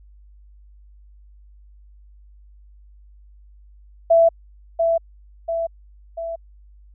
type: tone with echo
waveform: sine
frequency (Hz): 665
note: E5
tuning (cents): +15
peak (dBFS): -10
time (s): 4.1-4.29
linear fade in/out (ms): 10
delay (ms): 690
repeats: 3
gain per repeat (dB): -5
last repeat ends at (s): 6.36
effects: added 50 Hz sine -45 dBFS peak until 6.94 s